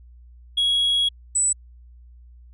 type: tone pair in turn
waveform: sine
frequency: 3322 / 7942 Hz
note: G#7 / B8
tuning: 0 / +9 cents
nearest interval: octave + minor third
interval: 1509 cents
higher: second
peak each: -15 dBFS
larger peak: neither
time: 0.57-1.09 / 1.35-1.53 s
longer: first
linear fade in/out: 10 ms
effects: tanh soft clip ceiling -16 dBFS + added 60 Hz sine -44 dBFS peak until 2.53 s